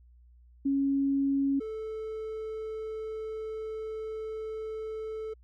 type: tone pair in turn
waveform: sine / triangle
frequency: 275.9 / 438 Hz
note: C#4 / A4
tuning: -8 / -8 cents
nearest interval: minor sixth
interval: 800 cents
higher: second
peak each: -24 / -32 dBFS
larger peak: first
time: 0.65-1.6 / 1.6-5.34 s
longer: second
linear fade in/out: 10 ms
effects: added 60 Hz sine -54 dBFS peak until 5.43 s